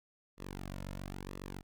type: tone with flanger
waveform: sawtooth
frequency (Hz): 47.26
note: F#1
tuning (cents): +37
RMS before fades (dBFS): -44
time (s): 0.37-1.63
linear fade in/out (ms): 50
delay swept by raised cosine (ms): 1.3 to 2.6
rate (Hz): 1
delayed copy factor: -0.8
effects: none